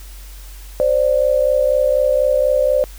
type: tone pair together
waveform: sine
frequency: 523.3 / 587.4 Hz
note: C5 / D5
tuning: 0 / 0 cents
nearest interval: major second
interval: 200 cents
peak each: -15 dBFS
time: 0.8-2.84 s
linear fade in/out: 0 ms
effects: added 47 Hz sine -33 dBFS peak until 2.98 s + white hiss -43 dBFS RMS until 2.98 s